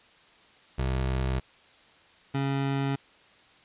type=tone pair in turn; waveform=25% pulse; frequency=65 / 137.73 Hz; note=C2 / C#3; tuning=-11 / -11 cents; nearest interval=octave + minor second; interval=1300 cents; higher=second; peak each=-22 dBFS; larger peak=neither; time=0.78-1.4 / 2.34-2.96 s; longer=neither; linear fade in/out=10 ms; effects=white hiss -57 dBFS RMS until 3.64 s + resampled to 8000 Hz